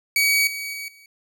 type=tone with level steps; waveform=sawtooth; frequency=2264 Hz; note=C#7; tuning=36 cents sharp; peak=-13 / -25 / -27 / -44 dBFS; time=0.16-1.06 s; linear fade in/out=2 ms; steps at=0.47 / 0.73 / 0.88 s; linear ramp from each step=2 ms; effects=none